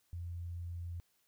sine tone, 86.3 Hz, F2, 20 cents flat, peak -39 dBFS, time 0.13-1 s, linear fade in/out 0 ms, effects white hiss -75 dBFS RMS until 1.27 s

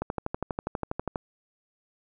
click train, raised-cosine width 1 ms, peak -15 dBFS, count 15, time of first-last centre 0.02-1.158 s, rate 12.3 Hz, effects none

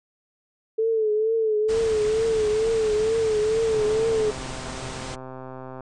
sine tone with vibrato, 438 Hz, A4, 8 cents flat, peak -19 dBFS, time 0.78-4.31 s, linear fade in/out 10 ms, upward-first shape triangle, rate 2.2 Hz, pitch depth 71 cents each way
pink low-pass noise, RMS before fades -35 dBFS, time 1.68-5.16 s, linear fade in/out 20 ms, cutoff 9100 Hz, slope 96 dB/octave
click train, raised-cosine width 1 ms, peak -24 dBFS, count 271, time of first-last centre 3.73-5.807 s, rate 130 Hz
effects none

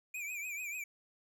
square tone with vibrato, 2406 Hz, D7, 41 cents sharp, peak -39 dBFS, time 0.14-0.84 s, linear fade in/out 5 ms, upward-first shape triangle, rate 6.8 Hz, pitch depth 110 cents each way, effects none

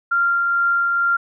sine tone with tremolo, 1388 Hz, F6, 11 cents flat, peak -14 dBFS, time 0.11-1.17 s, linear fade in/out 10 ms, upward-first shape triangle, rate 2.2 Hz, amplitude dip 25%, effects none

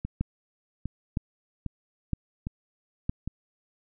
two click trains, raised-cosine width 5 ms, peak -14 / -19 dBFS, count 4 / 5, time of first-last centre 0.21-3.095 / 0.05-3.276 s, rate 1.04 / 1.24 Hz, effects none

